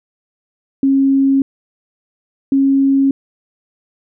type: tone pair in turn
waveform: sine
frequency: 271.9 / 272.9 Hz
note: C#4 / C#4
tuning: -33 / -27 cents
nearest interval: unison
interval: 6 cents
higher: second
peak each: -9 dBFS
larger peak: neither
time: 0.83-1.42 / 2.52-3.11 s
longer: neither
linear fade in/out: 2 ms
effects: none